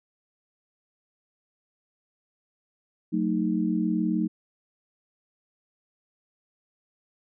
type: chord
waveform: sine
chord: D# diminished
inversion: first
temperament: equal with one note detuned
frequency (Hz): 185 / 224.2 / 311.1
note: F#3 / A3 / D#4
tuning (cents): 0 / +33 / 0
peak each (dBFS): -27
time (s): 3.12-4.28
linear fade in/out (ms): 20
effects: none